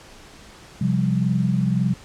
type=chord; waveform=sine; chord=C suspended fourth; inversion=none; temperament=just; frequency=130.81 / 174.42 / 196.22 Hz; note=C3 / F3 / G3; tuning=0 / -2 / +2 cents; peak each=-22 dBFS; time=0.81-1.94 s; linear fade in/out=5 ms; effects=pink hiss -45 dBFS RMS until 2.04 s + low-pass 8000 Hz 12 dB/octave